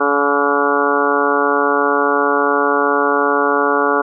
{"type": "harmonic tone with a mistuned harmonic", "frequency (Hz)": 142.9, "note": "D3", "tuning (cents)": -47, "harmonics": [2, 3, 4, 5, 6, 7, 8, 9, 10], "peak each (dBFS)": [-22, -18, -22, -24, -22, -24, -19, -24, -20], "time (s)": [0, 4.02], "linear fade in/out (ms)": 10, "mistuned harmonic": 9, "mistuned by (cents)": 39, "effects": []}